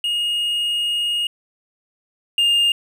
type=tone pair in turn; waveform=triangle; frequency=2861 / 2818 Hz; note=F7 / F7; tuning=+41 / +15 cents; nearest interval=unison; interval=26 cents; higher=first; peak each=-17 / -12 dBFS; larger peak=second; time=0.04-1.27 / 2.38-2.72 s; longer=first; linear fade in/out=2 ms; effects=none